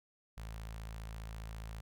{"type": "tone with notch filter", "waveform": "sawtooth", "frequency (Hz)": 54.8, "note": "A1", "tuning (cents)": -6, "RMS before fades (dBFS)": -45, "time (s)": [0.37, 1.81], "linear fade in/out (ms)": 10, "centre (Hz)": 320, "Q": 0.63, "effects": []}